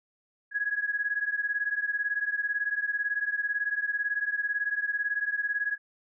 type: beating tone pair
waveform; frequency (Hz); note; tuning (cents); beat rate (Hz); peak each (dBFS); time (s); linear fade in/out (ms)
sine; 1661.2 / 1679.2; G#6 / G#6; 0 / +19; 18; -29 / -31; 0.51-5.78; 50
effects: none